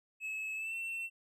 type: tone with pitch glide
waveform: triangle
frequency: 2588 to 2698 Hz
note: E7 to E7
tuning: -32 to +40 cents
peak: -35 dBFS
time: 0.2-1.1 s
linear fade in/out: 50 ms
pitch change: +72 cents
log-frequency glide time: 0.55-0.75 s
effects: none